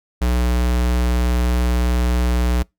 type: tone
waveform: square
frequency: 60.8 Hz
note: B1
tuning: 26 cents flat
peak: -16 dBFS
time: 0.21-2.63 s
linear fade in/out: 10 ms
effects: noise-tail reverb RT60 0.2 s tail -26 dB re dry